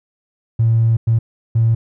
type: tone bursts at uneven times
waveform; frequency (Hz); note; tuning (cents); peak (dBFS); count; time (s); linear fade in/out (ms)
triangle; 113.9; A#2; -40; -7; 3; 0.59-0.97 / 1.07-1.19 / 1.55-1.75; 10
effects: tanh soft clip ceiling -8 dBFS